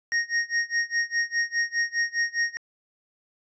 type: tone with tremolo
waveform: square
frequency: 1864.7 Hz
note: A#6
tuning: in tune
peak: -21 dBFS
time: 0.12-2.57 s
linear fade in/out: 0 ms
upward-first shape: sine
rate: 4.9 Hz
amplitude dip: 95%
effects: resampled to 16000 Hz